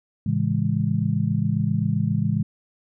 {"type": "chord", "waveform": "sine", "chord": "A major seventh", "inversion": "none", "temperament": "just", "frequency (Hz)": [110, 137.5, 165, 206.2], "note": ["A2", "C#3", "E3", "G#3"], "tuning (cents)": [0, -14, 2, -12], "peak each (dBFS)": -25, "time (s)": [0.26, 2.43], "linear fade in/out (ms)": 5, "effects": []}